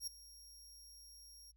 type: tone with ADSR envelope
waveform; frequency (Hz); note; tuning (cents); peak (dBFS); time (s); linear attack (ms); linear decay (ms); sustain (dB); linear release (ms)
25% pulse; 5588; F8; 0; -33; 0-1.52; 72; 7; -18; 17
effects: added 56 Hz sine -66 dBFS peak until 1.56 s